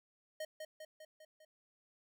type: tone with echo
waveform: square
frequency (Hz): 622.3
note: D#5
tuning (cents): 0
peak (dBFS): -40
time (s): 0.4-0.45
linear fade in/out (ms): 5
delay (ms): 200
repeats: 5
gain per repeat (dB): -4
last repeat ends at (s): 1.45
effects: none